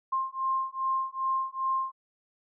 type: beating tone pair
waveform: sine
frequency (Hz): 1057 / 1059.5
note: C6 / C6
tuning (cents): +17 / +21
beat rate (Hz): 2.5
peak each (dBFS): -30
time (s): 0.12-1.92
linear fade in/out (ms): 10
effects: none